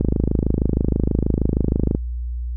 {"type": "click train", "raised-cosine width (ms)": 3, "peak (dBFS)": -5, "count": 52, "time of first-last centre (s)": [0.01, 1.949], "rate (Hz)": 26.3, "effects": ["added 60 Hz sine -23 dBFS peak until 2.56 s"]}